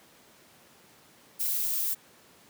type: noise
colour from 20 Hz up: violet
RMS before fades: -29 dBFS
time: 1.39-1.95 s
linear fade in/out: 20 ms
effects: pink hiss -57 dBFS RMS until 2.49 s + high-pass 150 Hz 12 dB/octave